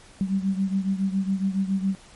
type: beating tone pair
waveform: sine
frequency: 191.3 / 198.5 Hz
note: G3 / G3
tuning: -42 / +22 cents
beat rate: 7.2 Hz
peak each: -23 / -27 dBFS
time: 0.21-1.95 s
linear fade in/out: 0 ms
effects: pink hiss -50 dBFS RMS until 2.15 s + MP3 48 kbps